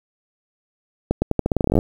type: accelerating click train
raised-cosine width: 2 ms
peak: -4 dBFS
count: 17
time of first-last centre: 1.11-1.789 s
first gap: 110 ms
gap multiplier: 0.85
effects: 7-bit